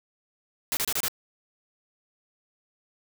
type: noise bursts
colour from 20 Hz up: white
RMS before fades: -27 dBFS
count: 5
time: 0.72-1.082 s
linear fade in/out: 0 ms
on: 50 ms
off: 28 ms
effects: none